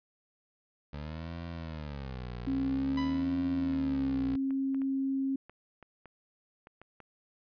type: tone with vibrato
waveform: 20% pulse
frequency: 71.4 Hz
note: D2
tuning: 48 cents flat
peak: -33 dBFS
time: 0.93-4.36 s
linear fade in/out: 5 ms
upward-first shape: sine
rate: 0.5 Hz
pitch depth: 300 cents each way
type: tone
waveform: sine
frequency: 269.6 Hz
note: C#4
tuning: 48 cents flat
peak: -28 dBFS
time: 2.47-5.36 s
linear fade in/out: 5 ms
type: tone with exponential decay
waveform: sawtooth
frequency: 994 Hz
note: B5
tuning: 11 cents sharp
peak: -31 dBFS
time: 2.97-3.53 s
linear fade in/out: 5 ms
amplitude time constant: 120 ms
type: clicks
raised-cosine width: 0.5 ms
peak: -35 dBFS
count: 11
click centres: 3.734 / 3.954 / 4.507 / 4.746 / 4.818 / 5.496 / 5.827 / 6.057 / 6.671 / 6.816 / 7.003 s
effects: resampled to 11025 Hz